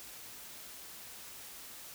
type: silence
effects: white hiss -49 dBFS RMS until 1.94 s